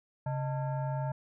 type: tone with frequency modulation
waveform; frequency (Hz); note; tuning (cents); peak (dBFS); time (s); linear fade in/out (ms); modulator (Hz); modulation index
sine; 136; C#3; -33; -30; 0.26-1.12; 5; 755; 0.74
effects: none